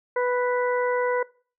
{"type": "harmonic tone", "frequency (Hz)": 493.9, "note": "B4", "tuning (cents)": 0, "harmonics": [1, 2, 3, 4], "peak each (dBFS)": [-22, -28, -32, -34], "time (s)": [0.16, 1.23], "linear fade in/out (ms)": 5, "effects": ["noise-tail reverb RT60 0.4 s tail -22 dB re dry"]}